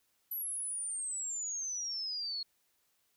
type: exponential sweep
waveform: sine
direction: down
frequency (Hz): 11910 to 4289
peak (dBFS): -35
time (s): 0.31-2.43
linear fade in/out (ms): 5
effects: white hiss -75 dBFS RMS until 3.16 s